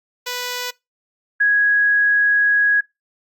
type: tone pair in turn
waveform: 5% pulse / sine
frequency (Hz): 493.9 / 1661.3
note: B4 / G#6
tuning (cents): 0 / 0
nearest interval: octave + major sixth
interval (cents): 2100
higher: second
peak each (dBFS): -12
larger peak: neither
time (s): 0.26-0.71 / 1.4-2.81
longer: second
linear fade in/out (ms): 10
effects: noise-tail reverb RT60 0.2 s tail -22 dB re dry + Opus 48 kbps